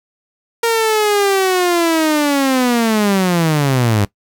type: linear sweep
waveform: sawtooth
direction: down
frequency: 466.2 to 98 Hz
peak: -8 dBFS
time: 0.63-4.05 s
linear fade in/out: 5 ms
effects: noise-tail reverb RT60 0.1 s tail -19 dB re dry